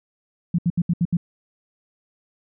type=tone bursts; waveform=sine; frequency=172.3 Hz; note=F3; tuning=23 cents flat; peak=-16 dBFS; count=6; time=0.54-1.17 s; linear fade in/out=5 ms; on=45 ms; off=72 ms; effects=none